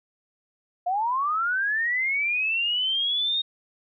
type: linear sweep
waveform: sine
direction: up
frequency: 692 to 3729 Hz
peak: -22 dBFS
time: 0.86-3.42 s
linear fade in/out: 10 ms
effects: none